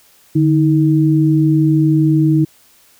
sine tone pair together, 149.5 / 316.8 Hz, D3 / D#4, +31 / +31 cents, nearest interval octave + minor second, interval 1300 cents, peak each -12 dBFS, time 0.35-2.45 s, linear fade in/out 10 ms, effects white hiss -50 dBFS RMS until 2.99 s

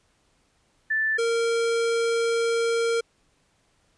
sine / square tone pair in turn, 1760 / 462.4 Hz, A6 / A#4, 0 / -14 cents, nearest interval octave + major seventh, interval 2314 cents, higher first, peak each -21 / -22 dBFS, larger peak first, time 0.9-1.18 / 1.18-3.01 s, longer second, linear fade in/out 10 ms, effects pink hiss -66 dBFS RMS until 3.97 s + resampled to 22050 Hz

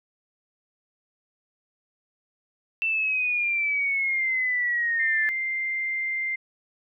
sine exponential sweep, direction down, 2681 to 1745 Hz, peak -22 dBFS, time 2.82-5.29 s, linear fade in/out 0 ms
sine tone, 2093 Hz, C7, in tune, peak -25 dBFS, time 4.99-6.36 s, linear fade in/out 10 ms
effects none

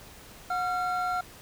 triangle tone pair together, 727.2 / 1374 Hz, F#5 / F6, -30 / -29 cents, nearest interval major seventh, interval 1101 cents, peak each -27 / -28 dBFS, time 0.5-1.21 s, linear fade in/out 5 ms, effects pink hiss -49 dBFS RMS until 1.41 s

